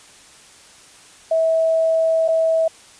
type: tone with dropouts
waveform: sine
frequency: 649 Hz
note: E5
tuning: 27 cents flat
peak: -14 dBFS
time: 1.31-2.68 s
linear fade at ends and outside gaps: 5 ms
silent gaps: 2.28-2.285 s
effects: white hiss -46 dBFS RMS until 2.99 s + resampled to 22050 Hz